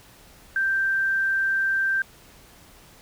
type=tone; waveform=sine; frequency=1570 Hz; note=G6; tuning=2 cents sharp; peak=-20 dBFS; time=0.56-2.02 s; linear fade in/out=2 ms; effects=pink hiss -51 dBFS RMS until 3.01 s